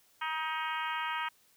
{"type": "harmonic tone with a mistuned harmonic", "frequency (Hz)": 315.8, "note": "D#4", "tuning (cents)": 26, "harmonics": [3, 4, 5, 6, 7, 8, 9, 10], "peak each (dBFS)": [-36, -38, -40, -42, -43, -44, -45, -46], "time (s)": [0.21, 1.29], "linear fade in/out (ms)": 10, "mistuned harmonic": 8, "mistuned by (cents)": -16, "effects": ["white hiss -66 dBFS RMS until 1.56 s"]}